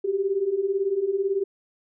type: beating tone pair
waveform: sine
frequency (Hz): 378.4 / 396.4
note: F#4 / G4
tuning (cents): +39 / +19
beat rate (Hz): 18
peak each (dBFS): -27 / -23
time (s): 0.04-1.44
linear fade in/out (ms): 10
effects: none